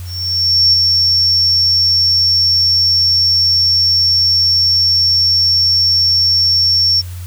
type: tone with ADSR envelope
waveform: sine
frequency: 5460 Hz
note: F8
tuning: 40 cents flat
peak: -6 dBFS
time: 0.05-7.02 s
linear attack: 680 ms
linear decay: 14 ms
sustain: -3 dB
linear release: 25 ms
effects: added 89 Hz sine -24 dBFS peak until 7.26 s + white hiss -39 dBFS RMS until 7.26 s